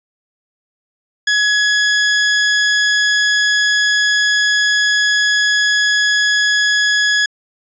sawtooth tone, 1682 Hz, G#6, 22 cents sharp, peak -8 dBFS, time 1.27-7.26 s, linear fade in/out 5 ms, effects resampled to 16000 Hz

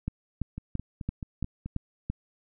two click trains, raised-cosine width 5 ms, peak -23 / -17 dBFS, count 6 / 7, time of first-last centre 0.58-1.66 / 0.08-2.1 s, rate 4.63 / 2.97 Hz, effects none

